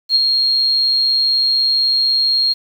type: tone with ADSR envelope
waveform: sine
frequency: 4246 Hz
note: C8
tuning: 25 cents sharp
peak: -8 dBFS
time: 0.09-2.54 s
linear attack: 62 ms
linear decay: 27 ms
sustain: -4 dB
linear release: 20 ms
effects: 7-bit